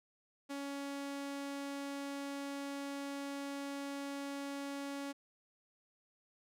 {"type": "tone", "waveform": "sawtooth", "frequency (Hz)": 280, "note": "C#4", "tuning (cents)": 18, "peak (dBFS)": -36, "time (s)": [0.49, 5.13], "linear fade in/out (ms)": 20, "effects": ["low-pass 12000 Hz 12 dB/octave"]}